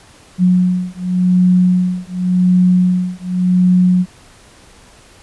sine beating tone pair, 181 / 181.89 Hz, F#3 / F#3, -38 / -29 cents, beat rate 0.89 Hz, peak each -13 dBFS, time 0.38-4.06 s, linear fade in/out 50 ms, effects pink hiss -44 dBFS RMS until 5.22 s + resampled to 24000 Hz

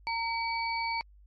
sine tone cluster, 918 / 2280 / 4486 Hz, A#5 / C#7 / C#8, -27 / +48 / +20 cents, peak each -31 / -34 / -38 dBFS, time 0.07-1.01 s, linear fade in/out 0 ms, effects added 50 Hz sine -53 dBFS peak until 1.26 s + MP3 48 kbps

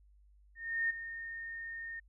sine tone with ADSR envelope, 1833 Hz, A#6, 30 cents flat, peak -28 dBFS, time 0.55-2 s, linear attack 350 ms, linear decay 11 ms, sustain -12 dB, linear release 9 ms, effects added 50 Hz sine -60 dBFS peak until 2.08 s

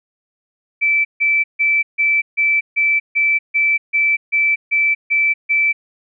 sine tone bursts, 2322 Hz, D7, 20 cents flat, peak -12 dBFS, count 13, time 0.81-5.73 s, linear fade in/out 20 ms, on 240 ms, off 150 ms, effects none

